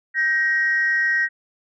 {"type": "tone pair together", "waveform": "sine", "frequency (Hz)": [1568, 1886.7], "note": ["G6", "A#6"], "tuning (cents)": [0, 20], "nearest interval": "minor third", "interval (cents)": 320, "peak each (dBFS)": [-22, -17], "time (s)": [0.14, 1.29], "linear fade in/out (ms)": 50, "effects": ["tanh soft clip ceiling -11 dBFS"]}